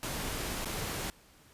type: noise with dropouts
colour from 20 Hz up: pink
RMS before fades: -36 dBFS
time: 0.03-1.1 s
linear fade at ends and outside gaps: 0 ms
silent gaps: 0.647-0.657 s
effects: pink hiss -60 dBFS RMS until 1.53 s + resampled to 32000 Hz